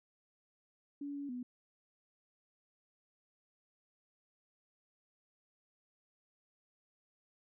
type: tone with pitch steps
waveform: sine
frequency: 285.1 / 283.3 / 247.6 Hz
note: C#4 / C#4 / B3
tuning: +49 / +38 / +5 cents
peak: -39 dBFS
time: 1.01-1.43 s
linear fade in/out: 5 ms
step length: 140 ms
effects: none